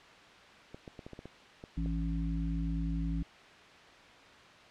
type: clicks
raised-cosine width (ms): 2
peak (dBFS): -31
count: 9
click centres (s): 0.745 / 0.878 / 0.992 / 1.065 / 1.133 / 1.191 / 1.256 / 1.639 / 1.86
type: harmonic tone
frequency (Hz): 55.5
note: A1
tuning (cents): +16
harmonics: 1 / 3 / 5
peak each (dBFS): -33 / -35 / -39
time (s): 1.77-3.23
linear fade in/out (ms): 5
effects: white hiss -54 dBFS RMS until 4.7 s + low-pass 3000 Hz 12 dB/octave